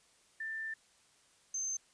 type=tone pair in turn; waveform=sine; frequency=1780 / 6265 Hz; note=A6 / G8; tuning=+20 / -2 cents; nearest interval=octave + minor seventh; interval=2178 cents; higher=second; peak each=-37 / -34 dBFS; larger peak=second; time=0.4-0.74 / 1.54-1.77 s; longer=first; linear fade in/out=5 ms; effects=white hiss -67 dBFS RMS until 1.93 s + resampled to 22050 Hz